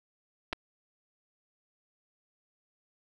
clicks, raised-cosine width 0.3 ms, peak -17 dBFS, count 2, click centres 0.528 / 0.531 s, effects none

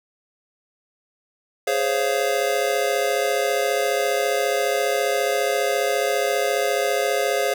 square chord, Db major seventh, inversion second, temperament just, 415.8 / 519.7 / 554.4 / 693 Hz, Ab4 / C5 / Db5 / F5, +2 / -12 / 0 / -14 cents, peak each -26 dBFS, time 1.67-7.54 s, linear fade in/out 5 ms, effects none

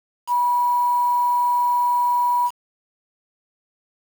sine tone with quantisation, 973 Hz, B5, 26 cents flat, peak -16 dBFS, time 0.27-2.51 s, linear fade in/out 50 ms, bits 6, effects none

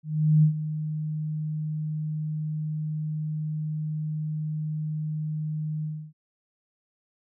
sine tone with ADSR envelope, 154 Hz, D#3, 17 cents flat, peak -14 dBFS, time 0.03-6.13 s, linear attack 400 ms, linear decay 97 ms, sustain -13 dB, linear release 290 ms, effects none

